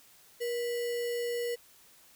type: tone with sample-and-hold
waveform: sine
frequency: 476.5 Hz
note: A#4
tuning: 38 cents sharp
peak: -30 dBFS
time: 0.4-1.56 s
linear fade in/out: 20 ms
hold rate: 2450 Hz
effects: white hiss -59 dBFS RMS until 2.15 s